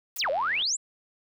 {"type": "noise with exponential decay", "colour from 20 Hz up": "blue", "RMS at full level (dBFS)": -32, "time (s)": [0.16, 0.26], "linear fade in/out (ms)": 5, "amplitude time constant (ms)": 20}
{"type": "exponential two-way sweep", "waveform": "sine", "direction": "down then up", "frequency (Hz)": [8110, 513, 8110], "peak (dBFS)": -24, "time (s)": [0.18, 0.77], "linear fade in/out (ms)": 20, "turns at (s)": 0.3}
{"type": "click train", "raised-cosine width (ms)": 0.3, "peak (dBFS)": -28, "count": 34, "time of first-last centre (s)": [0.24, 0.622], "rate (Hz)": 86.4}
{"effects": []}